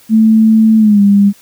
sine tone with pitch glide, 220.5 to 201 Hz, A3 to G3, +4 to +44 cents, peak -4 dBFS, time 0.09-1.33 s, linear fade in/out 50 ms, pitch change -160 cents, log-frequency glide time 0.78-1.01 s, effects white hiss -44 dBFS RMS until 1.41 s

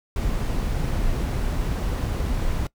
brown noise, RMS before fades -24 dBFS, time 0.16-2.67 s, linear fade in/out 2 ms, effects noise-tail reverb RT60 0.1 s tail -21 dB re dry

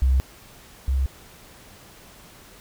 sine tone pair in turn, 65.41 / 66.75 Hz, C2 / C2, 0 / +35 cents, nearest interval unison, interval 35 cents, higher second, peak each -14 / -18 dBFS, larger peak first, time 0.02-0.2 / 0.88-1.06 s, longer neither, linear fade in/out 0 ms, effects tanh soft clip ceiling -12 dBFS + pink hiss -48 dBFS RMS until 2.6 s

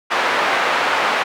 pink band-pass noise, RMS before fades -18 dBFS, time 0.1-1.24 s, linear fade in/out 20 ms, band 710 to 2200 Hz, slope 12 dB/octave, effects none

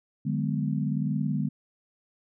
sine chord, G# half-diminished seventh, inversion second, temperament just, 149.51 / 186.89 / 207.7 / 249.2 Hz, D3 / F#3 / G#3 / B3, +31 / +18 / 0 / +16 cents, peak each -28 / -34 / -30 / -32 dBFS, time 0.25-1.49 s, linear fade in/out 10 ms, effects none

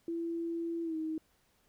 sine tone with pitch glide, 335.1 to 316.3 Hz, E4 to D#4, +29 to +29 cents, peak -33 dBFS, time 0.08-1.18 s, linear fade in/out 2 ms, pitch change -100 cents, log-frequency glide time 0.83-0.96 s, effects pink hiss -71 dBFS RMS until 1.68 s

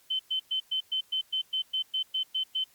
sine tone bursts, 3068 Hz, G7, 38 cents flat, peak -26 dBFS, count 13, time 0.1-2.642 s, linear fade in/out 10 ms, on 94 ms, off 110 ms, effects white hiss -62 dBFS RMS until 2.74 s + Opus 48 kbps

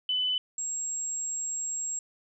sine tone pair in turn, 3006 / 7575 Hz, F#7 / A#8, +27 / +27 cents, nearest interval octave + major third, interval 1600 cents, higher second, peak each -25 / -30 dBFS, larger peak first, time 0.09-0.38 / 0.58-1.99 s, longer second, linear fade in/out 2 ms, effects none

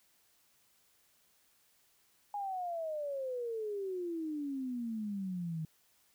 sine exponential sweep, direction down, 830.6 to 155.56 Hz, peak -35 dBFS, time 2.34-5.65 s, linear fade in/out 2 ms, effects white hiss -70 dBFS RMS until 6.14 s

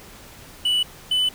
triangle tone pair in turn, 2960 / 3003 Hz, F#7 / F#7, 0 / +25 cents, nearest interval unison, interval 25 cents, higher second, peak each -16 dBFS, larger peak neither, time 0.65-0.83 / 1.11-1.29 s, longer neither, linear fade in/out 5 ms, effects pink hiss -44 dBFS RMS until 1.34 s

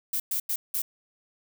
violet noise bursts at uneven times, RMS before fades -28 dBFS, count 4, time 0.13-0.2 / 0.31-0.4 / 0.49-0.56 / 0.74-0.82 s, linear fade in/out 5 ms, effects none

